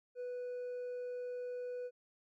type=tone with hard clipping; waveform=sine; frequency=493.9 Hz; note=B4; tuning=in tune; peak=-40 dBFS; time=0.15-1.91 s; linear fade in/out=50 ms; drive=2 dB; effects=none